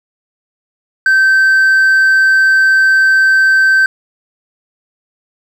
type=tone with hard clipping; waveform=sine; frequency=1551 Hz; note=G6; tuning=19 cents flat; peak=-7 dBFS; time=1.06-3.86 s; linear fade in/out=2 ms; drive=2 dB; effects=none